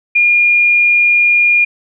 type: tone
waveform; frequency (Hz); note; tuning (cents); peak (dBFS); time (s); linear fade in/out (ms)
sine; 2420; D#7; -49; -7; 0.15-1.65; 10
effects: none